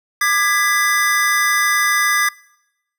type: chord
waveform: square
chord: G# diminished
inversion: second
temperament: just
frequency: 1196.1 / 1661.2 / 1993.5 Hz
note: D6 / G#6 / B6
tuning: +31 / 0 / +16 cents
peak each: -20 / -19 / -19 dBFS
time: 0.21-2.29 s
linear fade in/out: 5 ms
effects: noise-tail reverb RT60 0.9 s tail -24 dB re dry